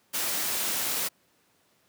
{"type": "noise", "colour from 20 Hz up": "white", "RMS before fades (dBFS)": -29, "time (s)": [0.13, 1.09], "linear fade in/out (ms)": 20, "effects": ["pink hiss -66 dBFS RMS until 1.88 s", "high-pass 150 Hz 12 dB/octave"]}